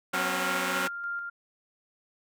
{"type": "chord", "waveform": "5% pulse", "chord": "F# suspended fourth", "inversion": "none", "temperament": "equal with one note detuned", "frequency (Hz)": [185, 246.9, 270.5], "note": ["F#3", "B3", "C#4"], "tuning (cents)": [0, 0, -42], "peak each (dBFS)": [-20, -25, -20], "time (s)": [0.13, 0.88], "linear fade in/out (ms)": 10}
{"type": "tone with tremolo", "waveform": "sine", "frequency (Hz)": 1396.9, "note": "F6", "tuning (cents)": 0, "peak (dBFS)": -30, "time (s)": [0.13, 1.3], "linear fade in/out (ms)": 10, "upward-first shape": "square", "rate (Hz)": 3.3, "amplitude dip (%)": 35}
{"effects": []}